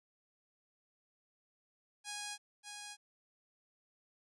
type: tone with echo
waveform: 5% pulse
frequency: 826 Hz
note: G#5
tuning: 10 cents flat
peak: -29 dBFS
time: 2.04-2.38 s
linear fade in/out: 50 ms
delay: 590 ms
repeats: 1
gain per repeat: -5 dB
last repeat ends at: 2.97 s
effects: resampled to 24000 Hz